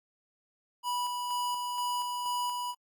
square tone with tremolo, 980 Hz, B5, 14 cents flat, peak -30 dBFS, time 0.83-2.75 s, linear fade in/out 50 ms, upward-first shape square, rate 2.1 Hz, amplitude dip 30%, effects AAC 64 kbps

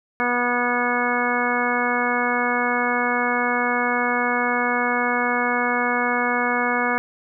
harmonic tone, 243.8 Hz, B3, 22 cents flat, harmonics 1 / 2 / 3 / 4 / 5 / 6 / 7 / 9, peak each -27 / -27 / -27 / -27 / -27 / -27 / -27 / -27 dBFS, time 0.2-6.98 s, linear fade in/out 0 ms, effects none

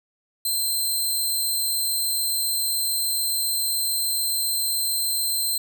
10% pulse tone, 4121 Hz, C8, 27 cents flat, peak -15 dBFS, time 0.45-5.58 s, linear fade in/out 5 ms, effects none

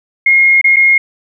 sine tone with dropouts, 2146 Hz, C7, 43 cents sharp, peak -5 dBFS, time 0.26-0.98 s, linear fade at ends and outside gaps 5 ms, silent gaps 0.614-0.642 / 0.761-0.766 s, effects none

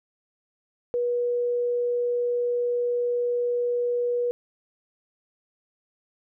sine tone, 484.1 Hz, B4, 35 cents flat, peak -22 dBFS, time 0.94-4.31 s, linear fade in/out 0 ms, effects none

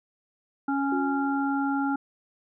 harmonic tone, 277.2 Hz, C#4, in tune, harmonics 1 / 3 / 5, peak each -25 / -30 / -32 dBFS, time 0.68-1.96 s, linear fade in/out 5 ms
sine tone with exponential decay, 360.3 Hz, F#4, 46 cents flat, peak -28 dBFS, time 0.92-1.89 s, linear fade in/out 2 ms, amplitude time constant 210 ms
effects none

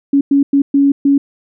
sine tone bursts at uneven times, 279.7 Hz, C#4, 16 cents sharp, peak -7 dBFS, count 5, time 0.13-0.21 / 0.31-0.43 / 0.53-0.62 / 0.74-0.92 / 1.05-1.18 s, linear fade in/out 5 ms, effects none

